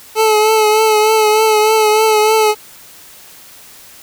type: tone with vibrato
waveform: 25% pulse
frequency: 432.7 Hz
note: A4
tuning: 29 cents flat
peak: -5 dBFS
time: 0.15-2.55 s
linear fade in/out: 50 ms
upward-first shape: triangle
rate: 3.3 Hz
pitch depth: 41 cents each way
effects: white hiss -39 dBFS RMS until 4.02 s